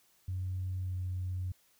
sine tone with pitch glide, 92.5 to 91.54 Hz, F#2 to F#2, 0 to -18 cents, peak -32 dBFS, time 0.28-1.52 s, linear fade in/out 5 ms, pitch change -18 cents, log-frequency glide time 0.8-0.95 s, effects tanh soft clip ceiling -28 dBFS + white hiss -68 dBFS RMS until 1.79 s

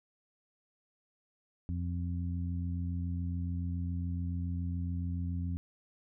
harmonic tone, 87.1 Hz, F2, 4 cents flat, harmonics 1 / 2 / 3, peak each -33 / -39 / -43 dBFS, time 1.69-5.57 s, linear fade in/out 0 ms, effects none

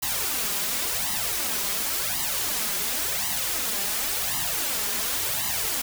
white noise with flanger, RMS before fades -27 dBFS, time 0.02-5.82 s, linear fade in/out 10 ms, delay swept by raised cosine 1 to 5 ms, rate 0.92 Hz, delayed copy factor +0.8, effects none

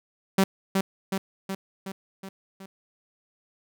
sawtooth tone with echo, 192.8 Hz, G3, 28 cents flat, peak -13 dBFS, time 0.38-0.44 s, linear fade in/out 5 ms, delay 370 ms, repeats 6, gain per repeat -4 dB, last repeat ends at 2.66 s, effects none

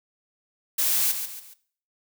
blue noise with echo, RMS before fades -23 dBFS, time 0.78-1.12 s, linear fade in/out 10 ms, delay 140 ms, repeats 3, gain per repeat -8 dB, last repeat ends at 1.54 s, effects noise-tail reverb RT60 0.5 s tail -17 dB re dry

